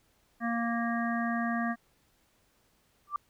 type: harmonic tone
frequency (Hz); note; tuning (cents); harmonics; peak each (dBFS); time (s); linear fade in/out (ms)
233.1; A#3; 0; 1 / 3 / 5 / 7 / 8; -30 / -35 / -37 / -38 / -39; 0.4-1.76; 50
type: tone with exponential growth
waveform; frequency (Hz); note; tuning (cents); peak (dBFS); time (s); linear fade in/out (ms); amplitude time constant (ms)
sine; 1174.7; D6; 0; -24; 3.07-3.16; 2; 19
effects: pink hiss -69 dBFS RMS until 3.29 s